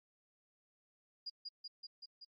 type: tone with echo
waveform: sine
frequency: 4855 Hz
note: D#8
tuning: 43 cents flat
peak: -40 dBFS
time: 1.26-1.3 s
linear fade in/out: 10 ms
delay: 190 ms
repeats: 5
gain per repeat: -2 dB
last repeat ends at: 2.25 s
effects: AAC 32 kbps